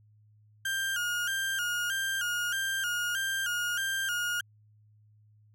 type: tone with vibrato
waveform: 35% pulse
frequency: 1506 Hz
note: F#6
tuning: 30 cents sharp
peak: -27 dBFS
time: 0.65-4.41 s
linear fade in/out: 5 ms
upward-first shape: square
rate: 1.6 Hz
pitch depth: 87 cents each way
effects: added 106 Hz sine -58 dBFS peak until 5.54 s